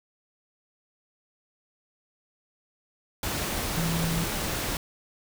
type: tone in noise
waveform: sine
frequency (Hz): 165.8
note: E3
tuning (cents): +10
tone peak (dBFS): -26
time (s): 3.77-4.24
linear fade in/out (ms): 2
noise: pink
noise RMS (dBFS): -30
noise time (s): 3.23-4.77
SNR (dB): +1
effects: none